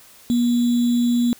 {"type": "tone with sample-and-hold", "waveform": "sine", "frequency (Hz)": 240, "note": "B3", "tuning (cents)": -49, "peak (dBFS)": -15, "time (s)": [0.3, 1.33], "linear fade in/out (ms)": 0, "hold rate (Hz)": 3675, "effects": ["white hiss -48 dBFS RMS until 1.39 s"]}